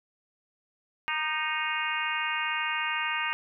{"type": "harmonic tone with a mistuned harmonic", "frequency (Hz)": 311.1, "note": "D#4", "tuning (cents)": 0, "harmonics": [3, 4, 5, 6, 7, 8, 9], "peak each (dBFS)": [-35, -35, -35, -35, -35, -35, -35], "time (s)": [1.08, 3.33], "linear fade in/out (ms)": 0, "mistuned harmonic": 4, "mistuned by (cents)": -33, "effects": []}